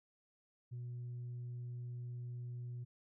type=tone; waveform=sine; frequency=121.9 Hz; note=B2; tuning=22 cents flat; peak=-40 dBFS; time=0.71-2.85 s; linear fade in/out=20 ms; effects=tanh soft clip ceiling -40 dBFS